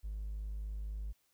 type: tone with hard clipping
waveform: triangle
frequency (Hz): 51.91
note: G#1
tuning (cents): 0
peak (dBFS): -37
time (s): 0.03-1.13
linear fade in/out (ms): 20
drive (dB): 2
effects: white hiss -75 dBFS RMS until 1.33 s